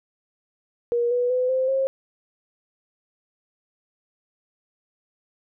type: tone with pitch steps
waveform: sine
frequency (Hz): 475.7 / 489.9 / 504.6 / 519.7 / 535.2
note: A#4 / B4 / B4 / C5 / C5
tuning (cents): +35 / -14 / +37 / -12 / +39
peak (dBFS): -19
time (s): 0.92-1.87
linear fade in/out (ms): 0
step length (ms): 190
effects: none